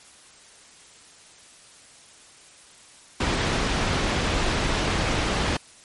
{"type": "low-pass noise", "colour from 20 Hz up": "pink", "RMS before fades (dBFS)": -24, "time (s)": [3.2, 5.57], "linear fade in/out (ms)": 5, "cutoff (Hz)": 4500, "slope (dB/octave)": 12, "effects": ["white hiss -50 dBFS RMS until 5.84 s", "MP3 48 kbps"]}